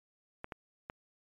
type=clicks; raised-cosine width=0.5 ms; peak=-25 dBFS; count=3; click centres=0.444 / 0.522 / 0.899 s; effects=MP3 96 kbps